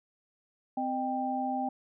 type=tone cluster; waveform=sine; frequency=257.8 / 616 / 789 Hz; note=C4 / D#5 / G5; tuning=-26 / -17 / +11 cents; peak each=-33 / -39 / -31 dBFS; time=0.77-1.69 s; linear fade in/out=5 ms; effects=none